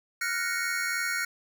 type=chord; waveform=square; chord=Gb major seventh; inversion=third; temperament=equal; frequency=1396.9 / 1480 / 1864.7 / 2217 Hz; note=F6 / Gb6 / Bb6 / Db7; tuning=0 / 0 / 0 / 0 cents; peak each=-34 dBFS; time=0.21-1.25 s; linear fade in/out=5 ms; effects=none